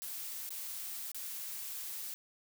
blue noise with dropouts, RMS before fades -42 dBFS, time 0.02-2.14 s, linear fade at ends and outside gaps 0 ms, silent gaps 0.491-0.505 / 1.117-1.146 s, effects none

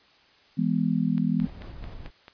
sine chord, E major, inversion none, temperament just, 164.81 / 206 / 247.2 Hz, E3 / G#3 / B3, 0 / -14 / +2 cents, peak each -26 dBFS, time 0.57-1.47 s, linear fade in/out 20 ms
click train, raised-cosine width 0.3 ms, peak -27 dBFS, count 6, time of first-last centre 1.18-2.281 s, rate 4.54 Hz
brown noise with tremolo, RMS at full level -38 dBFS, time 1.39-2.11 s, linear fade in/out 50 ms, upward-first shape square, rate 4.6 Hz, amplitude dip 30%
effects white hiss -58 dBFS RMS until 2.33 s + resampled to 11025 Hz

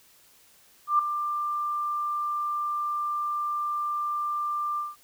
sine tone with ADSR envelope, 1188 Hz, D6, 20 cents sharp, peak -16 dBFS, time 0.87-4.96 s, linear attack 120 ms, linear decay 4 ms, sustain -10 dB, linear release 180 ms, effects white hiss -58 dBFS RMS until 5.03 s

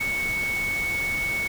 sine tone in noise, 2217 Hz, C#7, in tune, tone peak -24 dBFS, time 0-1.48 s, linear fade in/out 10 ms, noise pink, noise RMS -35 dBFS, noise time 0-1.48 s, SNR +8 dB, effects none

